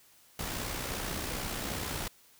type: noise with amplitude modulation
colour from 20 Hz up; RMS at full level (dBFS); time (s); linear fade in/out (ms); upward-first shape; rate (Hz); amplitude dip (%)
pink; -34; 0.39-2.08; 2; sine; 62.6; 45
effects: white hiss -61 dBFS RMS until 2.39 s